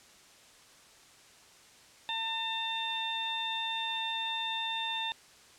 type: harmonic tone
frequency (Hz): 901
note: A5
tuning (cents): +41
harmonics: 1 / 2 / 3 / 4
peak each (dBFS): -37 / -42 / -40 / -34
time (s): 2.09-5.12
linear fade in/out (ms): 0
effects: white hiss -57 dBFS RMS until 5.58 s + low-pass 8000 Hz 12 dB/octave